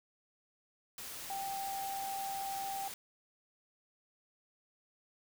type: tone in noise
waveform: sine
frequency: 784 Hz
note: G5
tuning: in tune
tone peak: -37 dBFS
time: 1.3-2.88 s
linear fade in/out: 2 ms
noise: white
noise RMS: -45 dBFS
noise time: 0.98-2.94 s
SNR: +5 dB
effects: none